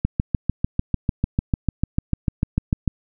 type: click train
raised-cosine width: 5 ms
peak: -6 dBFS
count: 20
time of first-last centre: 0.05-2.877 s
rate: 6.72 Hz
effects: none